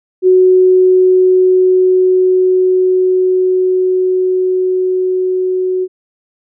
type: tone with level ramp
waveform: sine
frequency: 370 Hz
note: F#4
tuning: in tune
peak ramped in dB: -4 to -12 dBFS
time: 0.22-5.88 s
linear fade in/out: 50 ms
effects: none